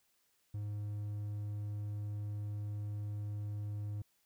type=tone; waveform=triangle; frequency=103.83 Hz; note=G#2; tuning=in tune; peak=-35 dBFS; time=0.54-4.02 s; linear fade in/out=5 ms; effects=white hiss -75 dBFS RMS until 4.25 s